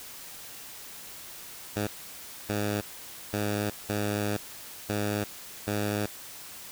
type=tone bursts at uneven times; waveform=10% pulse; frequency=103.83 Hz; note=G#2; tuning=in tune; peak=-19 dBFS; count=6; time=1.76-1.87 / 2.49-2.81 / 3.33-3.7 / 3.89-4.37 / 4.89-5.24 / 5.67-6.06 s; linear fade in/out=5 ms; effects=white hiss -44 dBFS RMS until 6.71 s